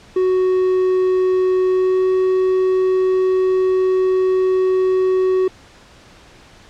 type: tone with pitch glide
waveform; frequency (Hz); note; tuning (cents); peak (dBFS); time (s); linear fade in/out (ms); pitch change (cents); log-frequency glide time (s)
triangle; 371 to 373.6; F#4 to F#4; +5 to +17; -11; 0.16-5.48; 5; +12; 1.69-2.07
effects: pink hiss -45 dBFS RMS until 6.69 s + low-pass 6000 Hz 12 dB/octave